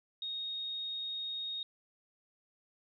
sine tone, 3729 Hz, A#7, in tune, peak -36 dBFS, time 0.22-1.63 s, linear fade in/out 2 ms, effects none

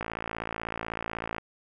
click train, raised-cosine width 0.5 ms, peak -17 dBFS, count 78, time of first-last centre 0.01-1.383 s, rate 56.1 Hz, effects none

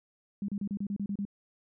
sine tone bursts, 201.2 Hz, G3, 45 cents sharp, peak -30 dBFS, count 9, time 0.42-1.252 s, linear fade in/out 2 ms, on 64 ms, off 32 ms, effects none

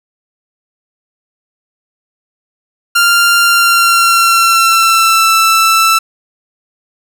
sawtooth tone with pitch glide, 1392 to 1326.8 Hz, F6 to E6, -6 to +11 cents, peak -3 dBFS, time 2.95-5.99 s, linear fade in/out 10 ms, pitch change -83 cents, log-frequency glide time 3.4-5.33 s, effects none

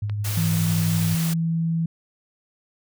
sine tone with tremolo, 103.83 Hz, G#2, in tune, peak -22 dBFS, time 0.02-1.15 s, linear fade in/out 5 ms, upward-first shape sine, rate 12 Hz, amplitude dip 30%
click, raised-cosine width 0.3 ms, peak -22 dBFS, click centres 0.097 s
white noise, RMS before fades -31 dBFS, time 0.24-1.34 s, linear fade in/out 10 ms
sine tone, 164.81 Hz, E3, in tune, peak -20 dBFS, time 0.37-1.86 s, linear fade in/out 5 ms
effects none

